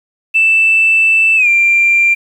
sine tone with pitch glide, 2649 to 2374 Hz, E7 to D7, +8 to +18 cents, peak -6 dBFS, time 0.34-2.15 s, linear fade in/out 20 ms, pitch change -190 cents, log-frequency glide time 1.36-1.48 s, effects tanh soft clip ceiling -2 dBFS + 7-bit

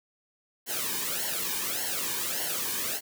white noise with flanger, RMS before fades -31 dBFS, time 0.66-3.01 s, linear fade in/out 50 ms, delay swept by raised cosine 0.81 to 1.52 ms, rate 1.7 Hz, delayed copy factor -0.75, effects none

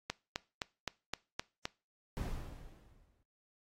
click train, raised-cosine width 0.2 ms, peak -17 dBFS, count 7, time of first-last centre 0.1-1.654 s, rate 3.86 Hz
brown noise with exponential decay, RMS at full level -35 dBFS, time 2.17-3.23 s, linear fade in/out 0 ms, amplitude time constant 230 ms
effects noise-tail reverb RT60 0.3 s tail -22 dB re dry + AAC 48 kbps

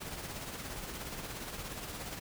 pink noise with tremolo, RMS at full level -40 dBFS, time 0-2.2 s, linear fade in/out 20 ms, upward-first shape triangle, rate 17 Hz, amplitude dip 50%, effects none

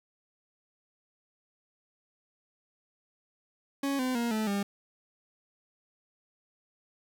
40% pulse tone with pitch steps, 277.2 / 255.7 / 235.8 / 217.5 / 200.6 Hz, C#4 / C4 / A#3 / A3 / G3, 0 / -40 / +20 / -20 / +40 cents, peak -27 dBFS, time 3.83-4.63 s, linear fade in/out 5 ms, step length 160 ms, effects 10-bit

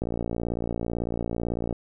click train, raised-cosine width 2 ms, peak -15 dBFS, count 100, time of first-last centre 0.02-1.727 s, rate 58 Hz, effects none

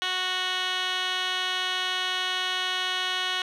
15% pulse tone with band-pass filter, 368.8 Hz, F#4, 6 cents flat, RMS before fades -28 dBFS, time 0.02-3.42 s, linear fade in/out 0 ms, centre 2700 Hz, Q 4.1, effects none

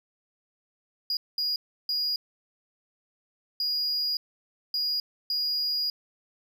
triangle tone bursts at uneven times, 4877 Hz, D#8, 35 cents flat, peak -24 dBFS, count 6, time 1.1-1.17 / 1.38-1.56 / 1.89-2.16 / 3.6-4.17 / 4.74-5 / 5.3-5.9 s, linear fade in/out 2 ms, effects none

